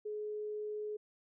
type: tone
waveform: sine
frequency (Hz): 422.7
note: G#4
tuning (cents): +31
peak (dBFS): -37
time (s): 0.05-0.97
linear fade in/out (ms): 10
effects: none